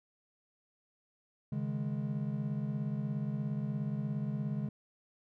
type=chord; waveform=triangle; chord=C# suspended second; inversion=none; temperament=equal; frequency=138.59 / 155.56 / 207.7 Hz; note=C#3 / D#3 / G#3; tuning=0 / 0 / 0 cents; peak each=-34 / -37 / -35 dBFS; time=1.52-4.69 s; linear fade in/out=5 ms; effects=none